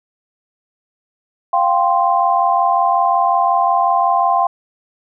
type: chord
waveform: sine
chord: F suspended second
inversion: none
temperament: equal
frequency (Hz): 698.5 / 784 / 1046.5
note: F5 / G5 / C6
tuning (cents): 0 / 0 / 0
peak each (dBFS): -16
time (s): 1.53-4.47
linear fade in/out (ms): 5
effects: none